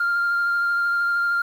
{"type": "tone with vibrato", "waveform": "sine", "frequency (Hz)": 1396.9, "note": "F6", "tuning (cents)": 0, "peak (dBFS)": -17, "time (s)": [0, 1.42], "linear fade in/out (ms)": 5, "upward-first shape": "sine", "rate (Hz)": 13, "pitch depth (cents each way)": 11, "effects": ["tanh soft clip ceiling -16 dBFS", "8-bit"]}